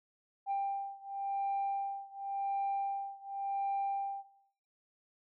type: beating tone pair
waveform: sine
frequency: 791 / 791.91 Hz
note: G5 / G5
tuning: +15 / +17 cents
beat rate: 0.91 Hz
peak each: -34 / -35 dBFS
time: 0.46-4.25 s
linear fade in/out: 50 ms
effects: noise-tail reverb RT60 0.7 s tail -17 dB re dry + tanh soft clip ceiling -28 dBFS